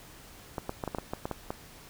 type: clicks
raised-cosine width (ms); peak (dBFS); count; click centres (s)
1; -18; 10; 0.582 / 0.694 / 0.838 / 0.877 / 0.948 / 0.985 / 1.135 / 1.255 / 1.313 / 1.505
effects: pink hiss -51 dBFS RMS until 1.89 s